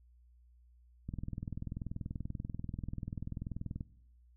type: click train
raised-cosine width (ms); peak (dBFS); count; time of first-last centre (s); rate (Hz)
5; -27; 57; 1.09-3.808; 20.6
effects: noise-tail reverb RT60 0.8 s tail -20 dB re dry + added 60 Hz sine -60 dBFS peak until 4.36 s